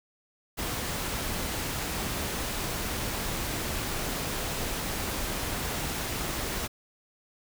pink noise, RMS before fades -32 dBFS, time 0.57-6.68 s, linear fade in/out 20 ms, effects none

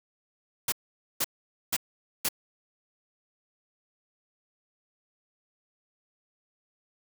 white noise bursts, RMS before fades -27 dBFS, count 4, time 0.68-2.288 s, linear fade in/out 5 ms, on 42 ms, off 480 ms, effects none

